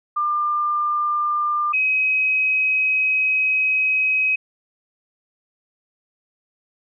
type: tone pair in turn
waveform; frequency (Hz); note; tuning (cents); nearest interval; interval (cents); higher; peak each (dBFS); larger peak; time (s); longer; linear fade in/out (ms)
sine; 1197 / 2536; D6 / D#7; +33 / +32; octave + minor second; 1299; second; -18 / -16; second; 0.16-1.73 / 1.73-4.36; second; 10
effects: none